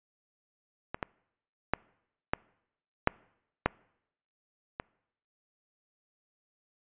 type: clicks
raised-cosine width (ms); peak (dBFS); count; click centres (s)
0.5; -19 / -16 / -10 / -11 / -6 / -8 / -19; 7; 0.945 / 1.028 / 1.736 / 2.335 / 3.074 / 3.66 / 4.799
effects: noise-tail reverb RT60 0.8 s tail -25 dB re dry + resampled to 8000 Hz